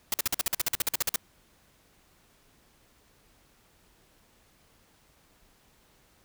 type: noise bursts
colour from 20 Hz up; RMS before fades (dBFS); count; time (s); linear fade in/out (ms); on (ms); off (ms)
white; -26; 16; 0.12-1.16; 2; 20; 48
effects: pink hiss -63 dBFS RMS until 6.24 s